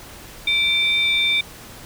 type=tone pair together; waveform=sine; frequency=2333 / 3601 Hz; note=D7 / A7; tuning=-12 / +39 cents; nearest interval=minor sixth; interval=751 cents; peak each=-18 dBFS; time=0.47-1.41 s; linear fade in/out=5 ms; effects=tanh soft clip ceiling -9 dBFS + pink hiss -40 dBFS RMS until 1.85 s